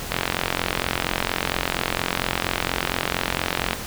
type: click train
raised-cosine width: 0.3 ms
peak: -4 dBFS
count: 161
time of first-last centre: 0.12-3.732 s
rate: 44.3 Hz
effects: pink hiss -32 dBFS RMS until 3.86 s